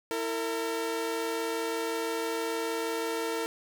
sawtooth tone pair together, 330 / 455.4 Hz, E4 / A#4, +2 / -40 cents, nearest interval tritone, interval 558 cents, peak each -31 / -27 dBFS, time 0.11-3.46 s, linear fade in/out 0 ms, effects none

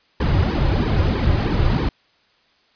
brown noise with flanger, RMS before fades -18 dBFS, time 0.2-1.89 s, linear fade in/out 5 ms, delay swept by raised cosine 1.4 to 4.6 ms, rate 3.1 Hz, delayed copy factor -1, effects white hiss -59 dBFS RMS until 2.75 s + resampled to 11025 Hz

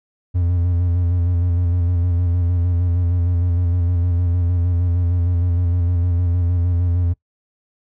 triangle tone with vibrato, 87.5 Hz, F2, 4 cents sharp, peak -13 dBFS, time 0.34-7.14 s, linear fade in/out 20 ms, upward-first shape square, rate 6.5 Hz, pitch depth 34 cents each way, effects noise-tail reverb RT60 0.1 s tail -21 dB re dry

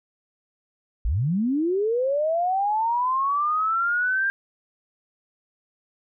sine linear sweep, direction up, 44 to 1603 Hz, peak -20 dBFS, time 1.05-4.3 s, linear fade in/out 0 ms, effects none

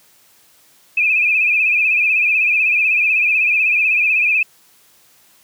sine tone with vibrato, 2500 Hz, D#7, 8 cents sharp, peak -12 dBFS, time 0.97-4.43 s, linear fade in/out 5 ms, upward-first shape sine, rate 16 Hz, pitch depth 79 cents each way, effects white hiss -52 dBFS RMS until 5.43 s + high-pass 60 Hz 12 dB/octave

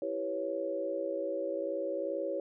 sine chord, C# half-diminished seventh, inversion first, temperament equal, 329.6 / 392 / 493.9 / 554.4 Hz, E4 / G4 / B4 / C#5, 0 / 0 / 0 / 0 cents, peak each -39 / -39 / -40 / -34 dBFS, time 0.02-2.4 s, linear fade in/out 2 ms, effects none

